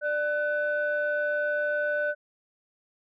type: tone pair together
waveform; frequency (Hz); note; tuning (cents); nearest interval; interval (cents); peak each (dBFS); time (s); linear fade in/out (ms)
sine; 592 / 1499.5; D5 / F#6; +14 / +23; octave + major third; 1609; -26 / -27; 0.01-2.15; 50
effects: tanh soft clip ceiling -18 dBFS